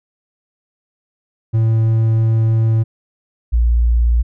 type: tone pair in turn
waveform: triangle / sine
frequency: 112.1 / 58.46 Hz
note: A2 / A#1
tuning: +33 / +6 cents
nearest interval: major seventh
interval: 1127 cents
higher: first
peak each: -9 / -10 dBFS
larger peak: first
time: 1.53-2.84 / 3.52-4.23 s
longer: first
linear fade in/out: 20 ms
effects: none